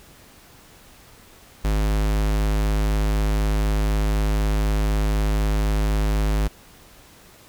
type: tone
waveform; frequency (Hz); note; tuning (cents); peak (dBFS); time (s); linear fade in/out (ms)
square; 52; G#1; +3; -19; 1.64-6.48; 10
effects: pink hiss -49 dBFS RMS until 7.48 s